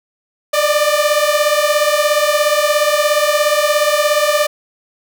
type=beating tone pair; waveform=sawtooth; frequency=587.3 / 604.3 Hz; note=D5 / D5; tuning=0 / +49 cents; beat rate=17 Hz; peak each=-11 dBFS; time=0.53-4.47 s; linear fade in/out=10 ms; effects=none